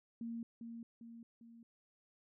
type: tone with echo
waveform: sine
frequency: 231.5 Hz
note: A#3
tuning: 12 cents flat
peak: -40 dBFS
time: 0.21-0.43 s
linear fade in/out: 2 ms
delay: 400 ms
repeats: 3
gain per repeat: -5 dB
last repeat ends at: 1.63 s
effects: none